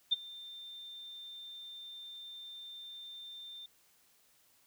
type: tone with ADSR envelope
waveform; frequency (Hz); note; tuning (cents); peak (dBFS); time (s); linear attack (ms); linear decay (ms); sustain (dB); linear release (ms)
sine; 3590; A7; +34; -23; 0.11-3.66; 17; 22; -22; 4
effects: white hiss -68 dBFS RMS until 4.66 s